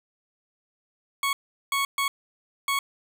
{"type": "tone bursts at uneven times", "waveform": "20% pulse", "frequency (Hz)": 1108, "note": "C#6", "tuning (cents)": -1, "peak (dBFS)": -18, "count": 4, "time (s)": [[1.23, 1.33], [1.72, 1.85], [1.98, 2.08], [2.68, 2.79]], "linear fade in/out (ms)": 2, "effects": []}